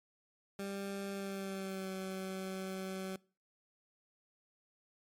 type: tone with pitch glide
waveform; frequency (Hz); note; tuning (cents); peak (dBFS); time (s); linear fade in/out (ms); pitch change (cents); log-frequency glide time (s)
20% pulse; 197.6 to 189.66; G3 to F#3; +14 to +43; -34; 0.59-3.16; 2; -71; 1.12-1.91
effects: noise-tail reverb RT60 0.4 s tail -24 dB re dry + MP3 64 kbps